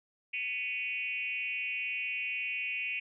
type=tone with frequency modulation; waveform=sine; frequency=2489 Hz; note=D#7; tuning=in tune; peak=-32 dBFS; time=0.33-3 s; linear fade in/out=10 ms; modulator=250 Hz; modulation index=1.1; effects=none